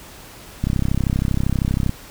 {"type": "click train", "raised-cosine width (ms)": 5, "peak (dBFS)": -7, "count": 42, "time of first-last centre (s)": [0.64, 1.894], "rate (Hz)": 32.7, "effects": ["pink hiss -41 dBFS RMS until 2.1 s"]}